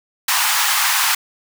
pink high-pass noise, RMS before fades -17 dBFS, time 0.28-1.15 s, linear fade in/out 5 ms, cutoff 840 Hz, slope 48 dB/octave, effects none

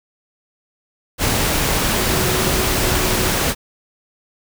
sine tone in noise, 370 Hz, F#4, in tune, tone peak -25 dBFS, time 1.95-3.33 s, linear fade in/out 50 ms, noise pink, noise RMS -18 dBFS, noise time 1.18-3.55 s, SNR -10 dB, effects none

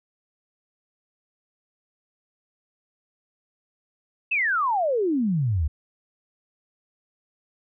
sine exponential sweep, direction down, 2710 to 69.3 Hz, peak -20 dBFS, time 4.31-5.68 s, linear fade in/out 10 ms, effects none

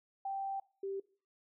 sine tone pair in turn, 782 / 391 Hz, G5 / G4, -4 / -4 cents, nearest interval octave, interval 1200 cents, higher first, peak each -35 / -36 dBFS, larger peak first, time 0.25-0.6 / 0.83-1 s, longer first, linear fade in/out 5 ms, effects noise-tail reverb RT60 0.4 s tail -20 dB re dry

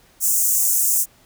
pink high-pass noise, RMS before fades -18 dBFS, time 0.2-1.06 s, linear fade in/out 50 ms, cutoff 6500 Hz, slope 48 dB/octave, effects pink hiss -54 dBFS RMS until 1.25 s

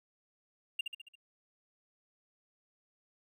triangle tone with echo, 2800 Hz, F7, 4 cents sharp, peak -28 dBFS, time 0.79-0.81 s, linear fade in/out 5 ms, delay 69 ms, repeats 5, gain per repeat -5 dB, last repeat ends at 1.155 s, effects none

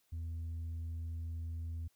sine tone, 82.41 Hz, E2, in tune, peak -35 dBFS, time 0.12-1.88 s, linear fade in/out 10 ms, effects tanh soft clip ceiling -37 dBFS + white hiss -75 dBFS RMS until 1.95 s

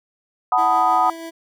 sine chord, B dominant seventh, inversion second, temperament equal, 740 / 880 / 987.8 / 1244.5 Hz, F#5 / A5 / B5 / D#6, 0 / 0 / 0 / 0 cents, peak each -18 / -22 / -20 / -19 dBFS, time 0.52-1.1 s, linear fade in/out 2 ms
25% pulse tone with tremolo, 329.6 Hz, E4, in tune, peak -26 dBFS, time 0.57-1.31 s, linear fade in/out 20 ms, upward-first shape triangle, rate 6.2 Hz, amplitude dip 35%
effects none

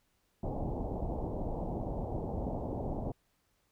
pink low-pass noise, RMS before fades -36 dBFS, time 0.43-3.12 s, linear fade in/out 5 ms, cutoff 850 Hz, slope 48 dB/octave, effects pink hiss -75 dBFS RMS until 3.71 s

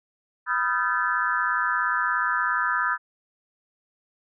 sine tone cluster, 989 / 1247 / 1364 / 1536 / 1731 Hz, B5 / D#6 / F6 / G6 / A6, +2 / +3 / -41 / -36 / -29 cents, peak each -29 / -28 / -28 / -27 / -28 dBFS, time 0.46-2.98 s, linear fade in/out 50 ms, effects none

